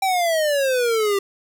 square exponential sweep, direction down, 784 to 390.6 Hz, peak -18 dBFS, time 0.02-1.19 s, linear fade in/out 5 ms, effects none

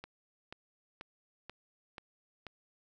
click train, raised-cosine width 0.3 ms, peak -28 dBFS, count 6, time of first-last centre 0.04-2.467 s, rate 2.06 Hz, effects none

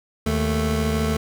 25% pulse tone pair together, 77.78 / 220 Hz, D#2 / A3, 0 / 0 cents, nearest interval octave + tritone, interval 1800 cents, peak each -19 dBFS, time 0.26-1.17 s, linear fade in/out 5 ms, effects none

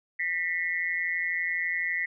sine tone with amplitude modulation, 1975.5 Hz, B6, in tune, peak -22 dBFS, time 0.19-2.06 s, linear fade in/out 10 ms, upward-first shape sine, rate 172 Hz, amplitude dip 95%, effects none

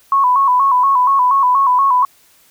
sine tone with vibrato, 1046.5 Hz, C6, in tune, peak -9 dBFS, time 0.12-2.05 s, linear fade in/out 2 ms, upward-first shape square, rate 4.2 Hz, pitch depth 85 cents each way, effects white hiss -51 dBFS RMS until 2.5 s

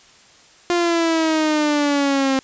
sawtooth exponential sweep, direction down, 351 to 264.8 Hz, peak -12 dBFS, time 0.7-2.39 s, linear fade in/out 0 ms, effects white hiss -49 dBFS RMS until 2.43 s + resampled to 16000 Hz

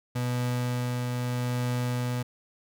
35% pulse tone with tremolo, 123.47 Hz, B2, in tune, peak -24 dBFS, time 0.15-2.23 s, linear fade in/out 10 ms, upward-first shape triangle, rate 0.8 Hz, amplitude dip 25%, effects none

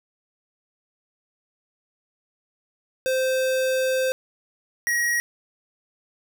square tone pair in turn, 520 / 1897.5 Hz, C5 / A#6, -11 / +30 cents, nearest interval octave + minor seventh, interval 2241 cents, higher second, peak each -21 dBFS, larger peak neither, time 3.06-4.12 / 4.87-5.2 s, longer first, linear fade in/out 0 ms, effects none

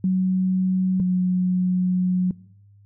sine tone pair in turn, 186.2 / 182.47 Hz, F#3 / F#3, +11 / -24 cents, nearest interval unison, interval 35 cents, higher first, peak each -17 dBFS, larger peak neither, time 0.04-1 / 1-2.31 s, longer second, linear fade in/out 2 ms, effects noise-tail reverb RT60 0.8 s tail -23 dB re dry + added 101 Hz sine -49 dBFS peak until 2.85 s

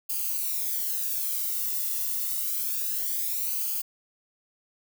violet noise with flanger, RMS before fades -29 dBFS, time 0.09-3.82 s, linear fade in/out 10 ms, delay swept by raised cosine 0.53 to 1.29 ms, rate 0.27 Hz, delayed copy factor -0.8, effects none

